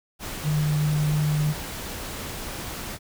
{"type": "tone in noise", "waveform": "sine", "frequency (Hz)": 150.5, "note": "D3", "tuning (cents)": 43, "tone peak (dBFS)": -20, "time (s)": [0.43, 1.55], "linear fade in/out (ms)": 50, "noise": "pink", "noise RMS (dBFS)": -34, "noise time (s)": [0.19, 2.99], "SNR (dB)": 11, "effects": []}